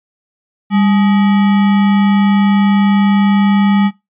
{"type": "tone with sample-and-hold", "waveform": "sine", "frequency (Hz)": 200, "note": "G3", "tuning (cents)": 35, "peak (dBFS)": -8, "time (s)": [0.7, 3.91], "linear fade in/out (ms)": 50, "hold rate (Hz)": 1050, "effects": ["noise-tail reverb RT60 0.2 s tail -19 dB re dry", "resampled to 8000 Hz"]}